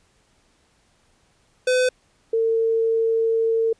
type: tone pair in turn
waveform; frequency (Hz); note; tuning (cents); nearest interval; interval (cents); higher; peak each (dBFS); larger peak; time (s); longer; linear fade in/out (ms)
square / sine; 506 / 452.1; B4 / A4; +42 / +47; major second; 195; first; -17; neither; 1.67-1.89 / 2.33-3.73; second; 5
effects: pink hiss -62 dBFS RMS until 3.79 s + resampled to 22050 Hz